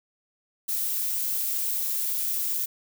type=noise with amplitude modulation; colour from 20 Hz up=violet; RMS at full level=-26 dBFS; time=0.68-2.66 s; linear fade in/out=10 ms; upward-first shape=sine; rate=290 Hz; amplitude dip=35%; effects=none